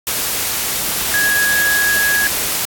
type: tone in noise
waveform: sine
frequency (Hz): 1661.2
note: G#6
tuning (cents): 0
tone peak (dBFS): -13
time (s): 1.14-2.27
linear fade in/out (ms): 0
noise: white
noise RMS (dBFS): -19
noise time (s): 0.07-2.65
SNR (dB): +3
effects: AAC 64 kbps

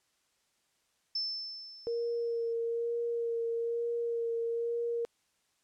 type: tone with exponential decay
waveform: sine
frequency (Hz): 5290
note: E8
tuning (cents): +5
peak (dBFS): -29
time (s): 1.15-2.53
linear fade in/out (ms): 5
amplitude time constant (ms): 300
type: tone with vibrato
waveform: sine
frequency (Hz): 466.2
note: A#4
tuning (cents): 0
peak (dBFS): -30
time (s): 1.87-5.05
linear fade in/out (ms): 0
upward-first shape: sine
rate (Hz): 1.1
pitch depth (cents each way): 16
effects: white hiss -74 dBFS RMS until 5.63 s + low-pass 9000 Hz 12 dB/octave

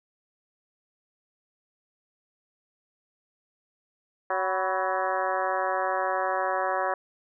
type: harmonic tone with a mistuned harmonic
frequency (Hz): 187.4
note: F#3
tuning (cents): +22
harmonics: 2 / 3 / 4 / 5 / 6 / 7 / 8 / 9 / 10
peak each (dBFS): -36 / -30 / -30 / -32 / -33 / -35 / -38 / -35 / -42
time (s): 4.3-6.94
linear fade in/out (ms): 2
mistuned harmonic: 5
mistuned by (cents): +81
effects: none

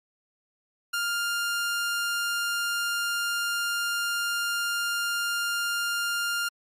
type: tone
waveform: sawtooth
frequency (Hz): 1402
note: F6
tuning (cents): +6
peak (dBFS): -22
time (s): 0.93-6.49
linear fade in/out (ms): 10
effects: MP3 64 kbps

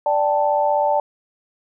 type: chord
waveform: sine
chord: D suspended fourth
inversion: none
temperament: equal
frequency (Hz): 587.3 / 784 / 880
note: D5 / G5 / A5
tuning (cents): 0 / 0 / 0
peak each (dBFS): -19 / -22 / -19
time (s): 0.06-1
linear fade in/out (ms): 2
effects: none

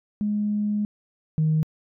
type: tone pair in turn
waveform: sine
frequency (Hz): 208.6 / 156.27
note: G#3 / D#3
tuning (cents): +8 / +8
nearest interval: perfect fourth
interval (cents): 500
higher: first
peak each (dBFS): -21 / -17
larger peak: second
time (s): 0.21-0.85 / 1.38-1.63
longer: first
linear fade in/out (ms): 0
effects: tanh soft clip ceiling -14 dBFS

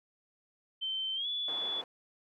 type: tone with pitch glide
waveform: sine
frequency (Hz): 3097 to 3436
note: G7 to A7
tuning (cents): -22 to -42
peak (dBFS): -32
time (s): 0.81-1.82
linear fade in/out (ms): 20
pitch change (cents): +180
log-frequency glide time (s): 1.15-1.28
type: band-pass noise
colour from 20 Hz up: white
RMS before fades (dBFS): -47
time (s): 1.48-1.84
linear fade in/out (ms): 2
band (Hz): 320 to 1000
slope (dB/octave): 12
effects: none

